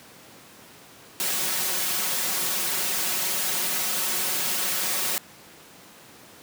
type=noise with comb filter; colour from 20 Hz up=white; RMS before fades=-26 dBFS; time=1.2-5.18 s; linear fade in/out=0 ms; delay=5.4 ms; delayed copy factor=+0.8; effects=pink hiss -48 dBFS RMS until 6.42 s + high-pass 150 Hz 12 dB/octave